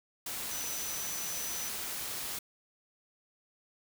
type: tone in noise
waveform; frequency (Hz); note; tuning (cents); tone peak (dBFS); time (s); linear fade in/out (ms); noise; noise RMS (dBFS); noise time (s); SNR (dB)
sine; 5990; F#8; +20; -39; 0.51-1.69; 5; white; -38; 0.26-2.39; -4
effects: none